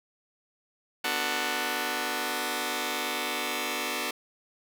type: chord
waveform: 5% pulse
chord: B minor seventh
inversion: none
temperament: just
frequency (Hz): 246.9 / 296.3 / 370.4 / 444.5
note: B3 / D4 / F#4 / A4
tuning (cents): 0 / +15 / +2 / +18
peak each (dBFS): -23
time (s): 1.04-4.11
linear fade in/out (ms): 5
effects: none